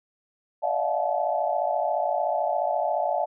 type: tone cluster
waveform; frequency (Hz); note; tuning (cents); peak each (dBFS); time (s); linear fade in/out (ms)
sine; 582 / 639 / 694 / 728 / 862; D5 / D#5 / F5 / F#5 / A5; -16 / +46 / -11 / -28 / -36; -29; 0.62-3.26; 20
effects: none